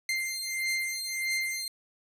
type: beating tone pair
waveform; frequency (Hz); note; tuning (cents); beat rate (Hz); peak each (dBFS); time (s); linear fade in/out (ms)
sawtooth; 2093 / 2094.6; C7 / C7; 0 / +1; 1.6; -29; 0.09-1.68; 2
effects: resampled to 32000 Hz